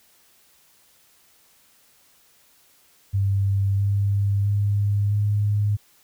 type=tone with pitch steps; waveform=sine; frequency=98.6 / 100.21 / 101.84 / 103.5 Hz; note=G2 / G2 / G#2 / G#2; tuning=+11 / +39 / -33 / -5 cents; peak=-18 dBFS; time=3.13-5.77 s; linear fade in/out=20 ms; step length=660 ms; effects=white hiss -58 dBFS RMS until 6.03 s